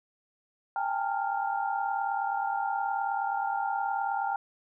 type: tone cluster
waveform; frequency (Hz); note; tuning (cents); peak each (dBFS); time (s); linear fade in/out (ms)
sine; 793 / 832 / 902 / 1398; G5 / G#5 / A5 / F6; +20 / +3 / +43 / +1; -30 / -36 / -33 / -36; 0.76-4.36; 2
effects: none